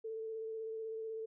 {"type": "tone with vibrato", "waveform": "sine", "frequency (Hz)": 444.1, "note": "A4", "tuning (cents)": 16, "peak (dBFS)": -39, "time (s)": [0.04, 1.26], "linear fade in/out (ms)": 10, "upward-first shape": "square", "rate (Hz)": 16, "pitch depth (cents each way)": 13, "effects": []}